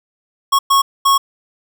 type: tone bursts at uneven times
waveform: square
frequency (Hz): 1100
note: C#6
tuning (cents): -14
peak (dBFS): -10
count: 3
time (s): 0.52-0.59 / 0.7-0.82 / 1.05-1.18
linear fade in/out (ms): 10
effects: none